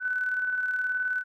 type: tone with tremolo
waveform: sine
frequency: 1500 Hz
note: F#6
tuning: 23 cents sharp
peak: -24 dBFS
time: 0-1.24 s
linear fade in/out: 50 ms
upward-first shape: square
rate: 19 Hz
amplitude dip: 35%
effects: none